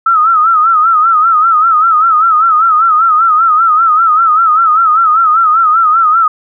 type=tone with vibrato; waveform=sine; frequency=1294 Hz; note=E6; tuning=32 cents flat; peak=-5 dBFS; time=0.06-6.28 s; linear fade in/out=5 ms; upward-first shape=sine; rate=5.1 Hz; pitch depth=98 cents each way; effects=none